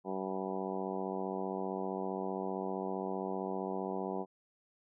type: harmonic tone with a mistuned harmonic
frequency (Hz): 95.3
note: G2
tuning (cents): -48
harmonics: 2 / 3 / 4 / 5 / 6 / 7 / 8 / 9 / 10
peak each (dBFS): -41 / -44 / -40 / -43 / -47 / -44 / -44 / -46 / -47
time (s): 0.04-4.26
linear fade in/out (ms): 50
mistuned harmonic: 10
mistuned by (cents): +48
effects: none